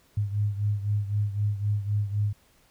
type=beating tone pair; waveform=sine; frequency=102.5 / 106.4 Hz; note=G#2 / G#2; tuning=-22 / +42 cents; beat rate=3.9 Hz; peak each=-25 / -30 dBFS; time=0.17-2.33 s; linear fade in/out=5 ms; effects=pink hiss -62 dBFS RMS until 2.7 s